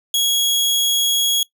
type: tone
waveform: sawtooth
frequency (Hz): 3322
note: G#7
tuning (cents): 0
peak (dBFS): -12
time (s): 0.14-1.43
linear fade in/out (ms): 2
effects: noise-tail reverb RT60 0.1 s tail -20 dB re dry